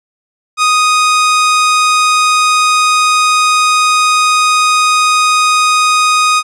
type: tone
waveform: sawtooth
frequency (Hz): 1244.5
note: D#6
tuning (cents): 0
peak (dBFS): -4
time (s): 0.57-6.43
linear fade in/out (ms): 50
effects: resampled to 22050 Hz